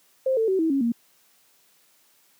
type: tone with pitch steps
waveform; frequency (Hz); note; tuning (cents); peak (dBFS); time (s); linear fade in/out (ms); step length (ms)
sine; 525 / 446.6 / 379.9 / 323.2 / 274.9 / 233.9; C5 / A4 / F#4 / E4 / C#4 / A#3; +6 / +26 / +46 / -34 / -14 / +6; -19; 0.26-0.92; 5; 110
effects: white hiss -61 dBFS RMS until 2.39 s + high-pass 150 Hz 12 dB/octave